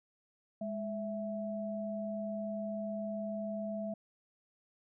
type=tone pair together; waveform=sine; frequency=207.7 / 659.3 Hz; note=G#3 / E5; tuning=0 / 0 cents; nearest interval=octave + minor sixth; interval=2000 cents; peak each=-38 / -38 dBFS; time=0.61-3.94 s; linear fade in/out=5 ms; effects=none